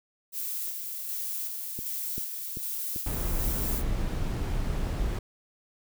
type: noise with tremolo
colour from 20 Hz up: violet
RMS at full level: -33 dBFS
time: 0.32-3.84 s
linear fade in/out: 50 ms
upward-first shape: square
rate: 1.3 Hz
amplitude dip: 30%
type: click train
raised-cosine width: 3 ms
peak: -25 dBFS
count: 7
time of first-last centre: 1.79-4.134 s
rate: 2.56 Hz
type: noise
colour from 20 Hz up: brown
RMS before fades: -29 dBFS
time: 3.06-5.19 s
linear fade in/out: 5 ms
effects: none